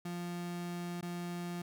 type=tone with dropouts; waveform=35% pulse; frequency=174.61 Hz; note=F3; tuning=in tune; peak=-36 dBFS; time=0.05-1.62 s; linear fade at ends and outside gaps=5 ms; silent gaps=1.011-1.026 s; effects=none